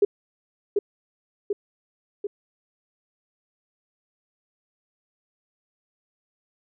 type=tone with echo; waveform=sine; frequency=406.9 Hz; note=G#4; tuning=35 cents flat; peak=-13 dBFS; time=0.02-0.05 s; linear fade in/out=5 ms; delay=740 ms; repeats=3; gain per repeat=-4 dB; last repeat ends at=2.27 s; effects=none